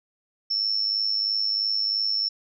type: tone with amplitude modulation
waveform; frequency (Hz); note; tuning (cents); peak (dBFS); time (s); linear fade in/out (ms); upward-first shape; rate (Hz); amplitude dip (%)
sine; 5400; E8; +41; -19; 0.5-2.29; 10; sine; 103; 65
effects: none